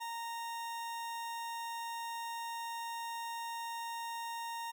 40% pulse tone, 927 Hz, A#5, 10 cents flat, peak -38 dBFS, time 0-4.72 s, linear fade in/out 20 ms, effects none

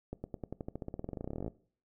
accelerating click train, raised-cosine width 2 ms, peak -25 dBFS, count 28, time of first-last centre 0.13-1.48 s, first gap 110 ms, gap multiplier 0.93, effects noise-tail reverb RT60 0.5 s tail -20 dB re dry

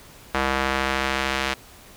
square tone with band-pass filter sweep, 66.8 Hz, C2, 36 cents sharp, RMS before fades -24 dBFS, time 0.34-1.54 s, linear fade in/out 5 ms, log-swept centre 1400 to 2500 Hz, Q 0.84, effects pink hiss -47 dBFS RMS until 1.96 s

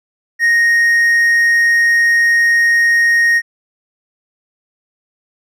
triangle tone, 1864.7 Hz, A#6, in tune, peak -7 dBFS, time 0.39-3.42 s, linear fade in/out 50 ms, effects none

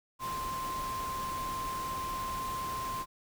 sine tone in noise, 1046.5 Hz, C6, in tune, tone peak -34 dBFS, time 0.19-3.06 s, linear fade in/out 50 ms, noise pink, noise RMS -42 dBFS, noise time 0.19-3.06 s, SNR +5 dB, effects none

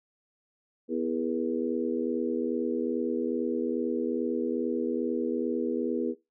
harmonic tone with a mistuned harmonic, 82.4 Hz, E2, in tune, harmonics 3 / 4 / 5 / 6, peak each -31 / -32 / -33 / -34 dBFS, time 0.88-6.15 s, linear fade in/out 50 ms, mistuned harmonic 6, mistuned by -48 cents, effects noise-tail reverb RT60 0.2 s tail -17 dB re dry

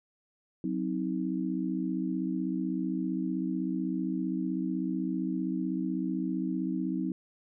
sine chord, C diminished, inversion second, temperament equal with one note detuned, 185 / 261.6 / 317.3 Hz, Gb3 / C4 / Eb4, 0 / 0 / +34 cents, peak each -33 dBFS, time 0.64-7.12 s, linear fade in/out 2 ms, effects none

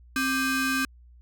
30% pulse ring-modulated tone, 920 Hz, A#5, 23 cents flat, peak -18 dBFS, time 0.16-0.85 s, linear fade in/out 2 ms, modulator 655 Hz, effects added 60 Hz sine -49 dBFS peak until 1.21 s

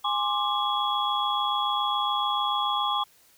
sine tone cluster, 827 / 1053 / 1180 / 3348 Hz, G#5 / C6 / D6 / G#7, -8 / +11 / +8 / +13 cents, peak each -29 dBFS, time 0.04-3.04 s, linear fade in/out 10 ms, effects white hiss -59 dBFS RMS until 3.37 s

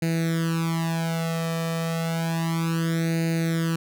sawtooth tone with flanger, 164.81 Hz, E3, in tune, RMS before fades -25 dBFS, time 0.02-3.76 s, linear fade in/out 5 ms, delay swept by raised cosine 0.45 to 1.65 ms, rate 0.31 Hz, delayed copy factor +0.95, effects none

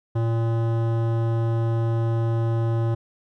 sine tone with hard clipping, 114.7 Hz, A#2, 28 cents flat, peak -22 dBFS, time 0.15-2.95 s, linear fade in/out 10 ms, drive 16 dB, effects none

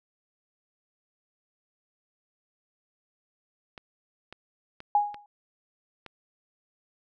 clicks, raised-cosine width 0.3 ms, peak -26 dBFS, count 5, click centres 3.778 / 4.326 / 4.804 / 5.144 / 6.063 s
sine tone with exponential decay, 826 Hz, G#5, 10 cents flat, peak -16 dBFS, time 4.95-5.26 s, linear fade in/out 2 ms, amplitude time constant 67 ms
effects none

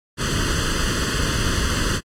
pink noise with comb filter, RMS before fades -21 dBFS, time 0.17-2.01 s, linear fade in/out 50 ms, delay 0.65 ms, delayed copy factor +0.9, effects low-pass 8000 Hz 12 dB/octave + AAC 64 kbps

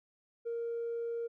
triangle tone with tanh clipping, 466.2 Hz, A#4, in tune, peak -34 dBFS, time 0.45-1.28 s, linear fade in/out 20 ms, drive 5 dB, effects none

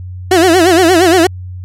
30% pulse tone with vibrato, 350 Hz, F4, 4 cents sharp, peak -3 dBFS, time 0.31-1.27 s, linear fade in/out 5 ms, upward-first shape sine, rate 8.6 Hz, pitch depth 150 cents each way, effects added 91 Hz sine -23 dBFS peak until 1.64 s + low-pass 12000 Hz 12 dB/octave

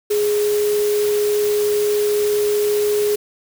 sine tone in noise, 416.8 Hz, G#4, 6 cents sharp, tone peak -15 dBFS, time 0.1-3.16 s, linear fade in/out 10 ms, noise white, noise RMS -29 dBFS, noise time 0.1-3.16 s, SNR +11 dB, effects none

